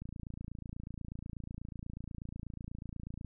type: click train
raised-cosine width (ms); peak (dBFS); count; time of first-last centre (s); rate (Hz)
5; -30; 92; 0.02-3.247; 28.2
effects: none